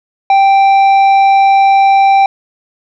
sine tone with tanh clipping, 784 Hz, G5, in tune, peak -6 dBFS, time 0.3-2.26 s, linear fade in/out 2 ms, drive 8 dB, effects none

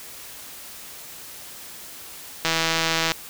click train, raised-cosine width 0.2 ms, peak -4 dBFS, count 110, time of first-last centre 2.45-3.119 s, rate 163 Hz, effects white hiss -40 dBFS RMS until 3.29 s

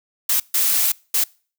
blue noise bursts at uneven times, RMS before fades -18 dBFS, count 3, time 0.29-0.4 / 0.54-0.92 / 1.14-1.24 s, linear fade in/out 5 ms, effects noise-tail reverb RT60 0.4 s tail -25 dB re dry

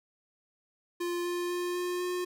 square tone with pitch steps, 349.2 / 351.6 / 354.1 / 356.5 / 359 Hz, F4 / F4 / F4 / F4 / F4, 0 / +12 / +24 / +36 / +48 cents, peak -31 dBFS, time 1-2.25 s, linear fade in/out 10 ms, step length 250 ms, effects none

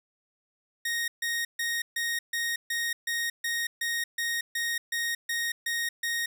sawtooth tone bursts, 1864.7 Hz, A#6, in tune, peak -24 dBFS, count 15, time 0.85-6.26 s, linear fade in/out 5 ms, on 230 ms, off 140 ms, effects none

